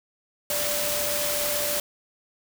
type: tone in noise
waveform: sine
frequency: 587.3 Hz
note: D5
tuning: in tune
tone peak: -30 dBFS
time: 0.5-1.8 s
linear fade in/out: 2 ms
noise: white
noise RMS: -27 dBFS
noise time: 0.5-1.8 s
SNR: -6 dB
effects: none